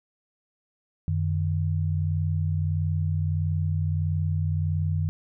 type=tone pair together; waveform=sine; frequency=91.45 / 153 Hz; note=F#2 / D#3; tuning=-20 / -29 cents; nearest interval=major sixth; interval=891 cents; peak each=-24 / -27 dBFS; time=1.08-5.09 s; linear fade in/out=0 ms; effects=none